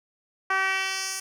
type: tone with band-pass filter sweep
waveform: 10% pulse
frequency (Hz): 382.9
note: G4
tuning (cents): -41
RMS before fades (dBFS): -27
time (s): 0.5-1.2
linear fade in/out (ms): 5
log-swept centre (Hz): 1300 to 8400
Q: 1.4
effects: none